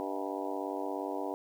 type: harmonic tone with a mistuned harmonic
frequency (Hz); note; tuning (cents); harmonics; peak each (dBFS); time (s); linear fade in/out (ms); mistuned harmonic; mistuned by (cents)
97.1; G2; -16; 3 / 4 / 5 / 6 / 7 / 8 / 9 / 10; -39 / -40 / -41 / -42 / -42 / -43 / -44 / -44; 0-1.34; 0; 6; +91
effects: 10-bit